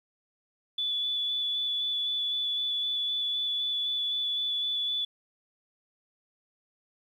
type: tone with vibrato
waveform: sine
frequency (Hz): 3454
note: A7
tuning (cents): -33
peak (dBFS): -27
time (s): 0.78-5.05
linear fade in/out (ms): 5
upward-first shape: square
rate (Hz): 3.9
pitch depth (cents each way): 9
effects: 10-bit